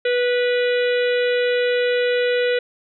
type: harmonic tone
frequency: 490.5 Hz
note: B4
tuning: 12 cents flat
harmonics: 1 / 3 / 4 / 5 / 6 / 7 / 8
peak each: -17 / -27 / -29 / -31 / -33 / -34 / -35 dBFS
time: 0.05-2.59 s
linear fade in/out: 5 ms
effects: none